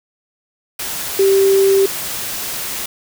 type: tone in noise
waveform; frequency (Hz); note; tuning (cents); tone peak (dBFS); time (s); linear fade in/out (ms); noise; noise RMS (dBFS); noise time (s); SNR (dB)
sine; 390; G4; -9; -9; 1.19-1.86; 5; white; -24; 0.79-2.86; +12
effects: none